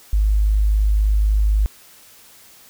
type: tone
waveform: sine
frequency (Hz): 51.91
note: G#1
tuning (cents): 0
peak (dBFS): -13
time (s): 0.13-1.66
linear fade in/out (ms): 0
effects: white hiss -47 dBFS RMS until 2.69 s